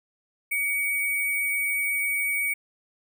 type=tone with sample-and-hold; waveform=sine; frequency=2256 Hz; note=C#7; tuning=30 cents sharp; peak=-23 dBFS; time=0.51-2.54 s; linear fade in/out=10 ms; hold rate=11025 Hz; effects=none